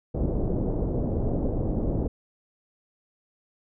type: low-pass noise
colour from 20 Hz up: pink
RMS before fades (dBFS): -26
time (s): 0.14-2.08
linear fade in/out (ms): 10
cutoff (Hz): 560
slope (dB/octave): 24
effects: none